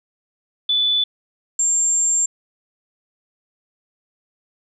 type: tone pair in turn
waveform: sine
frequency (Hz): 3481 / 7376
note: A7 / A#8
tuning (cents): -19 / -19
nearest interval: octave + minor second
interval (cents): 1300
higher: second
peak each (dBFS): -15 / -15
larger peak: neither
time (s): 0.69-1.04 / 1.59-2.26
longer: second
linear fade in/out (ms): 5
effects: none